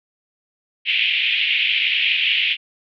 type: band-pass noise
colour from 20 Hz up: pink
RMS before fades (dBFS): -19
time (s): 0.85-2.57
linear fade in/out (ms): 50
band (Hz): 2300 to 3200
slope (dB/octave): 48
effects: none